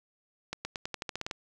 accelerating click train, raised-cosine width 0.2 ms, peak -17 dBFS, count 11, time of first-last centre 0.53-1.312 s, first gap 120 ms, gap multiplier 0.9, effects none

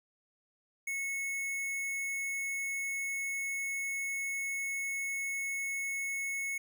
square tone, 2196 Hz, C#7, 17 cents flat, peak -34 dBFS, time 0.87-6.58 s, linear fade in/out 5 ms, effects none

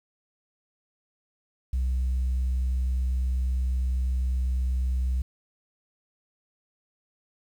sine tone, 63.7 Hz, C2, 46 cents flat, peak -21 dBFS, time 1.73-5.22 s, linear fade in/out 5 ms, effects tanh soft clip ceiling -21 dBFS + 9-bit

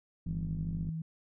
sine tone with vibrato, 163.3 Hz, E3, 16 cents flat, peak -34 dBFS, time 0.26-1.02 s, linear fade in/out 5 ms, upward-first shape square, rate 2.6 Hz, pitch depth 22 cents each way
click train, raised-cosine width 5 ms, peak -28 dBFS, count 32, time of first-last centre 0.27-0.89 s, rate 50 Hz
effects none

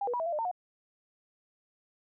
sine tone with pitch steps, 804 / 485.2 / 972 / 652 / 685 / 604 / 908 / 722 Hz, G5 / B4 / B5 / E5 / F5 / D5 / A#5 / F#5, +44 / -31 / -28 / -19 / -34 / +48 / -46 / -43 cents, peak -29 dBFS, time 0.01-0.514 s, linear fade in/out 5 ms, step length 63 ms, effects none

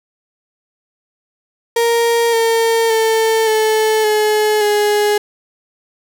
35% pulse tone with pitch steps, 466.2 / 455.8 / 445.7 / 435.7 / 426 / 416.5 Hz, A#4 / A#4 / A4 / A4 / G#4 / G#4, 0 / -39 / +22 / -17 / +44 / +5 cents, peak -10 dBFS, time 1.76-5.18 s, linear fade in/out 5 ms, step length 570 ms, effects none

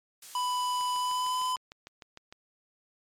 blue noise, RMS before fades -42 dBFS, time 0.22-1.53 s, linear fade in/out 5 ms
square tone with pitch glide, 994 to 1010.8 Hz, B5 to B5, +11 to +40 cents, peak -28 dBFS, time 0.35-1.56 s, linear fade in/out 2 ms, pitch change +29 cents, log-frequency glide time 0.97-1.45 s
click train, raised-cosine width 0.2 ms, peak -28 dBFS, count 11, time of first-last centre 0.81-2.325 s, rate 6.6 Hz
effects low-pass 10000 Hz 12 dB/octave + MP3 96 kbps

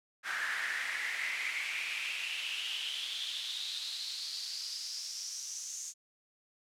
brown noise with high-pass filter sweep, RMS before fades -38 dBFS, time 0.23-5.94 s, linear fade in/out 50 ms, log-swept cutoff 1600 to 6600 Hz, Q 5.9, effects low-pass 11000 Hz 12 dB/octave

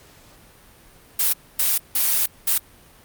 blue noise bursts at uneven times, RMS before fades -19 dBFS, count 4, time 1.19-1.33 / 1.59-1.78 / 1.95-2.26 / 2.47-2.58 s, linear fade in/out 5 ms, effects pink hiss -50 dBFS RMS until 3.04 s + Opus 48 kbps

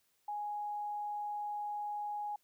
sine tone, 830.6 Hz, G#5, in tune, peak -36 dBFS, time 0.28-2.36 s, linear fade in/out 5 ms, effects white hiss -75 dBFS RMS until 2.43 s

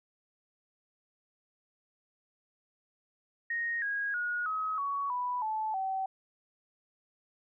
sine tone with pitch steps, 1864.7 / 1642.2 / 1446.2 / 1273.6 / 1121.6 / 987.8 / 869.9 / 766.1 Hz, A#6 / G#6 / F#6 / D#6 / C#6 / B5 / A5 / G5, 0 / -20 / -40 / +40 / +20 / 0 / -20 / -40 cents, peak -30 dBFS, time 3.5-6.06 s, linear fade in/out 5 ms, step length 320 ms, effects none

